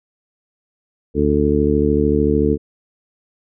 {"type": "harmonic tone", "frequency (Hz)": 73.42, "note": "D2", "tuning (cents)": 0, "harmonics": [1, 2, 3, 4, 5, 6], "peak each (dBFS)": [-21, -23, -20, -19, -22, -18], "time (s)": [1.14, 2.58], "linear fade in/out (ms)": 50, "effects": []}